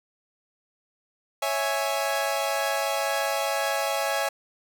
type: chord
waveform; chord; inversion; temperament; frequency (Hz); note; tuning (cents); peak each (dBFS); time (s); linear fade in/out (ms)
sawtooth; C# minor; none; equal; 554.4 / 659.3 / 830.6; C#5 / E5 / G#5; 0 / 0 / 0; -25; 1.42-4.29; 5
effects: none